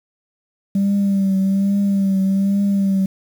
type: tone with vibrato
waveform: sine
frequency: 196 Hz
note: G3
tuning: in tune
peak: -12 dBFS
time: 0.75-3.06 s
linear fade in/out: 5 ms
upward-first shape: triangle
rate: 1.2 Hz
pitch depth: 45 cents each way
effects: tanh soft clip ceiling -12 dBFS + 7-bit